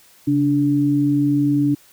sine tone pair together, 137.8 / 290.1 Hz, C#3 / D4, -10 / -21 cents, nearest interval octave + minor second, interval 1289 cents, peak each -21 / -15 dBFS, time 0.27-1.75 s, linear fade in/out 10 ms, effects white hiss -51 dBFS RMS until 1.92 s

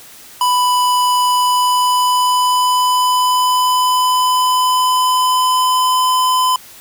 square tone with pitch glide, 993 to 1015 Hz, B5 to B5, +9 to +47 cents, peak -12 dBFS, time 0.41-6.56 s, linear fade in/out 2 ms, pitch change +38 cents, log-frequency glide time 1.29-6.06 s, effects white hiss -39 dBFS RMS until 6.8 s

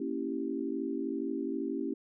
sine chord, A# diminished seventh, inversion none, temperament equal, 233.1 / 277.2 / 329.6 / 392 Hz, A#3 / C#4 / E4 / G4, 0 / 0 / 0 / 0 cents, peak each -39 / -35 / -37 / -38 dBFS, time 0-1.94 s, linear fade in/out 5 ms, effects none

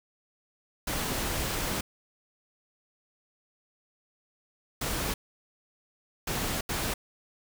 pink noise bursts at uneven times, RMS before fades -31 dBFS, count 4, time 0.87-1.81 / 4.81-5.14 / 6.27-6.61 / 6.69-6.94 s, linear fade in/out 5 ms, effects none

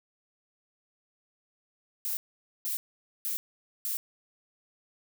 violet noise bursts, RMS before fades -32 dBFS, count 4, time 2.05-3.97 s, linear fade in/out 0 ms, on 120 ms, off 480 ms, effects none

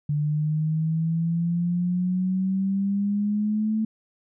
sine exponential sweep, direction up, 146.8 to 220 Hz, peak -21 dBFS, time 0.09-3.85 s, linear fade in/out 5 ms, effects none

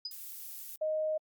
sine tone with exponential decay, 4975 Hz, D#8, 1 cent flat, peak -32 dBFS, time 0.05-0.16 s, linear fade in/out 5 ms, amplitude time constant 23 ms
violet noise, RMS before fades -44 dBFS, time 0.11-0.76 s, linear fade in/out 2 ms
sine tone, 622.3 Hz, D#5, in tune, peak -29 dBFS, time 0.81-1.18 s, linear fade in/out 10 ms
effects Opus 48 kbps

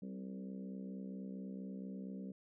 harmonic tone with a mistuned harmonic, 64.4 Hz, C2, 27 cents flat, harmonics 3 / 4 / 5 / 6 / 7 / 8 / 9, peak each -44 / -50 / -59 / -60 / -57 / -60 / -63 dBFS, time 0.02-2.32 s, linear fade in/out 5 ms, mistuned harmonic 4, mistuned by +26 cents, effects none

